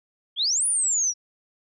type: exponential two-way sweep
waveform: sine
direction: up then down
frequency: 3136 to 9956 to 5610 Hz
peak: -20 dBFS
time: 0.36-1.14 s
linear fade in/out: 50 ms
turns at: 0.66 s
effects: none